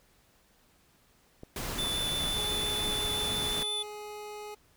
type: clicks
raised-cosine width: 2 ms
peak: -30 dBFS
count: 9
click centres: 1.434 / 1.693 / 1.831 / 1.871 / 2.326 / 2.406 / 2.446 / 2.602 / 2.635 s
type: noise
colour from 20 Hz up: pink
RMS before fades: -36 dBFS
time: 1.56-3.63 s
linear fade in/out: 2 ms
type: tone with vibrato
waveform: square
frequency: 3500 Hz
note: A7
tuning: 10 cents flat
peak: -31 dBFS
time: 1.78-3.83 s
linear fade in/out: 10 ms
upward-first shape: sine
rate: 5.8 Hz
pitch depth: 11 cents each way
type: tone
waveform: 25% pulse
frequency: 419 Hz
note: G#4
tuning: 15 cents sharp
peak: -36 dBFS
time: 2.36-4.55 s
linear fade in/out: 10 ms
effects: pink hiss -65 dBFS RMS until 4.76 s